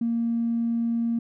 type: tone with tanh clipping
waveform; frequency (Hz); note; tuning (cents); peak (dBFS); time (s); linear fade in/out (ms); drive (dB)
triangle; 232.3; A#3; -6; -22; 0.01-1.19; 5; 4
effects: none